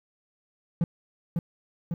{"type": "tone with echo", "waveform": "triangle", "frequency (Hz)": 168.9, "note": "E3", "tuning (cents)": 42, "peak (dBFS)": -18, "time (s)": [0.81, 0.84], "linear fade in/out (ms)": 2, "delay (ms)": 550, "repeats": 2, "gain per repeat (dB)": -3, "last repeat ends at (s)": 1.94, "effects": ["10-bit"]}